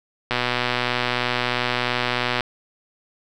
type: click train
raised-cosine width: 0.3 ms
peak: -5 dBFS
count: 259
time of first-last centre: 0.31-2.408 s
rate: 123 Hz
effects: none